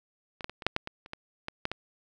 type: clicks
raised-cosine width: 0.3 ms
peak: -24 / -16 / -24 / -25 / -7 / -11 / -20 / -30 / -21 / -18 / -13 / -17 dBFS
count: 12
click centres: 0.408 / 0.444 / 0.496 / 0.622 / 0.666 / 0.764 / 0.874 / 1.061 / 1.134 / 1.484 / 1.654 / 1.716 s
effects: none